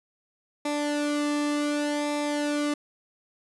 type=tone with flanger; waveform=sawtooth; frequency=293.7 Hz; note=D4; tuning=in tune; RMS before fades=-27 dBFS; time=0.65-2.74 s; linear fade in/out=5 ms; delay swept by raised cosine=0.66 to 1.34 ms; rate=0.67 Hz; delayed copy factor=-0.65; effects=resampled to 24000 Hz